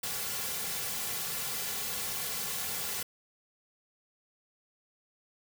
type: noise with comb filter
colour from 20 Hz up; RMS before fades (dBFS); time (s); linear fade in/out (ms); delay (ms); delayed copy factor
white; -35; 0.03-3.03; 5; 3.2; -0.9
effects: none